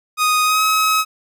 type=tone with pitch glide; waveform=sawtooth; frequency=1244.5 to 1277.3 Hz; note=D#6 to D#6; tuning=0 to +45 cents; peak=-10 dBFS; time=0.17-1.05 s; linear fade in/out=50 ms; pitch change=+45 cents; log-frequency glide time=0.44-0.63 s; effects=none